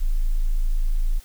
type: tone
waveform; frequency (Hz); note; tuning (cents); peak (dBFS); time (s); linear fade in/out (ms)
sine; 27.5; A0; 0; -17; 0-1.2; 20
effects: white hiss -51 dBFS RMS until 1.24 s